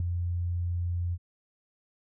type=tone with ADSR envelope; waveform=sine; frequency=87.31 Hz; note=F2; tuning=in tune; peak=-23 dBFS; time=0-1.18 s; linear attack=3 ms; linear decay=6 ms; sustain=-4 dB; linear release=48 ms; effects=none